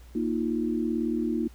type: chord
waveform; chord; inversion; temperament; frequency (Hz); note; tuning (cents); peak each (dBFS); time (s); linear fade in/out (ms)
sine; Bb suspended fourth; none; equal; 233.1 / 311.1 / 349.2; Bb3 / Eb4 / F4; 0 / 0 / 0; -28 / -29 / -31; 0.15-1.48; 5
effects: added 60 Hz sine -46 dBFS peak until 1.54 s + pink hiss -58 dBFS RMS until 1.54 s

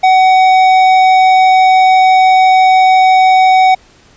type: tone with tanh clipping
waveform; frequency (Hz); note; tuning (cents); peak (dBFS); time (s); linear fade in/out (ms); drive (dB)
sine; 751; F#5; +26; -6; 0.03-3.75; 10; 12
effects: pink hiss -45 dBFS RMS until 4.16 s + resampled to 16000 Hz

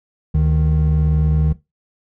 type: tone pair together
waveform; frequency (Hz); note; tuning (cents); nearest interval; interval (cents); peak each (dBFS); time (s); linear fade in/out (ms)
triangle; 73.42 / 154.41; D2 / D#3; 0 / -13; octave + minor second; 1287; -13; 0.34-1.53; 10
effects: noise-tail reverb RT60 0.2 s tail -17 dB re dry + tanh soft clip ceiling -5 dBFS

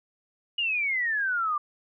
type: exponential sweep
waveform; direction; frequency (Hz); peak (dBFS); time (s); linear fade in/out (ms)
sine; down; 2900 to 1169; -24; 0.58-1.58; 5
effects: none

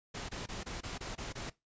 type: noise bursts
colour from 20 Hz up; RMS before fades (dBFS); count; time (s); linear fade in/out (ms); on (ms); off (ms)
pink; -41; 8; 0.14-1.501; 10; 150; 23
effects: noise-tail reverb RT60 0.2 s tail -20 dB re dry + resampled to 16000 Hz

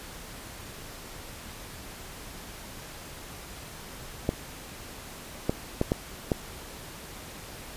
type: clicks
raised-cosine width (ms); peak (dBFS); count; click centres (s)
2; -10; 5; 4.291 / 5.495 / 5.814 / 5.919 / 6.318
effects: pink hiss -43 dBFS RMS until 7.76 s + resampled to 32000 Hz

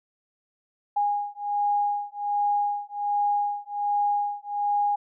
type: beating tone pair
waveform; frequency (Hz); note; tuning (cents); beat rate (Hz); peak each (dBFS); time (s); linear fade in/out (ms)
sine; 820 / 821.3; G#5 / G#5; -22 / -20; 1.3; -26; 0.96-4.96; 10
effects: none

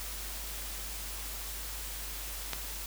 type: click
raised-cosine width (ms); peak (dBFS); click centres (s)
0.2; -15; 2.533
effects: added 50 Hz sine -42 dBFS peak until 2.86 s + white hiss -41 dBFS RMS until 2.86 s

